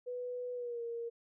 sine tone with pitch glide, 493.9 to 467 Hz, B4 to A#4, 0 to +3 cents, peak -37 dBFS, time 0.06-1.1 s, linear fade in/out 20 ms, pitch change -97 cents, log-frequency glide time 0.54-0.82 s, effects none

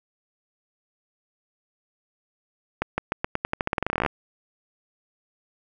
accelerating click train, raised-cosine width 0.5 ms, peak -8 dBFS, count 22, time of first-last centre 2.82-4.062 s, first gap 160 ms, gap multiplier 0.88, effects none

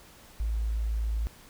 sine tone, 55 Hz, A1, in tune, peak -26 dBFS, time 0.4-1.27 s, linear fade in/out 0 ms, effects pink hiss -53 dBFS RMS until 1.49 s

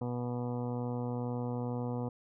harmonic tone, 122.2 Hz, B2, 18 cents flat, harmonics 1 / 2 / 3 / 4 / 5 / 6 / 7 / 8 / 9 / 10, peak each -36 / -37 / -48 / -40 / -52 / -47 / -49 / -50 / -57 / -57 dBFS, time 0.01-2.09 s, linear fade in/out 5 ms, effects none

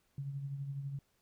sine tone with tremolo, 139.1 Hz, C#3, 6 cents sharp, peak -35 dBFS, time 0.18-0.99 s, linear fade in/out 2 ms, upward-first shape triangle, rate 12 Hz, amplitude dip 55%, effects pink hiss -75 dBFS RMS until 1.21 s

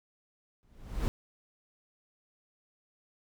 brown noise with exponential growth, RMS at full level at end -26 dBFS, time 0.63-1.08 s, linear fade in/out 0 ms, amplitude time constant 96 ms, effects none

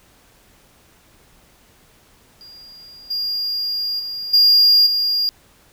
triangle tone with level steps, 4818 Hz, D8, 43 cents sharp, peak -38 / -19 / -24 / -8 / -15 dBFS, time 2.41-5.29 s, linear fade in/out 0 ms, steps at 3.1 / 3.99 / 4.33 / 4.86 s, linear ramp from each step 10 ms, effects pink hiss -53 dBFS RMS until 5.72 s

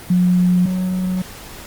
sine / triangle tone pair in turn, 180 / 184.31 Hz, F#3 / F#3, -47 / -6 cents, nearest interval unison, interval 41 cents, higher second, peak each -11 / -15 dBFS, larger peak first, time 0.1-0.66 / 0.66-1.22 s, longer neither, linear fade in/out 5 ms, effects pink hiss -36 dBFS RMS until 1.66 s + Opus 32 kbps

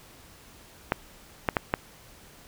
clicks, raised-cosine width 0.5 ms, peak -7 dBFS, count 4, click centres 0.921 / 1.488 / 1.568 / 1.739 s, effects pink hiss -52 dBFS RMS until 2.47 s

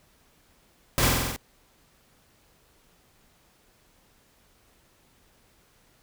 pink noise with echo, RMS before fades -23 dBFS, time 0.98-1.08 s, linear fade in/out 0 ms, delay 47 ms, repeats 6, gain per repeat -2 dB, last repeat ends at 1.362 s, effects pink hiss -62 dBFS RMS until 6.02 s

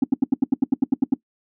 sine tone bursts, 267.4 Hz, C4, 38 cents sharp, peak -10 dBFS, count 12, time 0.02-1.14 s, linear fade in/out 5 ms, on 20 ms, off 80 ms, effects noise-tail reverb RT60 0.1 s tail -19 dB re dry + tanh soft clip ceiling -11 dBFS

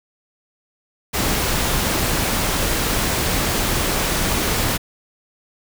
pink noise, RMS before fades -20 dBFS, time 1.13-4.78 s, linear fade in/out 20 ms, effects none

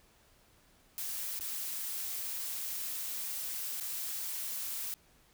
blue noise with dropouts, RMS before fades -38 dBFS, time 0.98-4.94 s, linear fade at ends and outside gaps 0 ms, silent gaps 1.391-1.409 / 3.8-3.808 s, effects pink hiss -65 dBFS RMS until 5.33 s

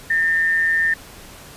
sine tone with amplitude modulation, 1809 Hz, A6, 48 cents sharp, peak -13 dBFS, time 0.1-0.94 s, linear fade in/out 5 ms, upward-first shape sine, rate 167 Hz, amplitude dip 45%, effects pink hiss -41 dBFS RMS until 1.56 s + resampled to 32000 Hz

